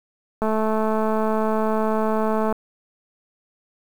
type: click train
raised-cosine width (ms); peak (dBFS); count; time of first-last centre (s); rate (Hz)
1; -10; 460; 0.42-2.526; 218
effects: 7-bit